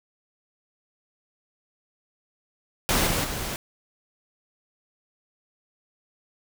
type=noise with level steps; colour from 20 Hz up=pink; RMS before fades=-22 / -25 / -31 dBFS; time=2.89-3.56 s; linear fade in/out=0 ms; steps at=3.06 / 3.23 s; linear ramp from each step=20 ms; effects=none